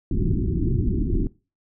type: low-pass noise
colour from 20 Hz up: pink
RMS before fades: -22 dBFS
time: 0.11-1.27 s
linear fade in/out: 2 ms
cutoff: 380 Hz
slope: 96 dB/octave
effects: noise-tail reverb RT60 0.3 s tail -20 dB re dry